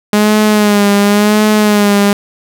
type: tone with vibrato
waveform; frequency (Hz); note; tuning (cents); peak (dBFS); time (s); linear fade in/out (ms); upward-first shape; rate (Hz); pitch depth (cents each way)
sawtooth; 207.7; G#3; 0; -3; 0.13-2.13; 2; sine; 0.93; 48
effects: none